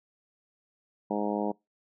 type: harmonic tone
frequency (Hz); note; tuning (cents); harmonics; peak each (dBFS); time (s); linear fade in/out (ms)
103.83; G#2; 0; 2 / 3 / 4 / 5 / 6 / 7 / 8 / 9; -32 / -34 / -35 / -36 / -37 / -37 / -38 / -39; 1.1-1.52; 10
effects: noise-tail reverb RT60 0.2 s tail -24 dB re dry